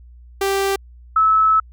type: tone pair in turn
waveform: sawtooth / sine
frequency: 392 / 1301.1 Hz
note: G4 / E6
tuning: 0 / -23 cents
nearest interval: octave + major sixth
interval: 2077 cents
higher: second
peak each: -13 / -11 dBFS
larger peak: second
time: 0.41-0.76 / 1.16-1.6 s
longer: second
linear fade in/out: 5 ms
effects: added 60 Hz sine -40 dBFS peak until 1.72 s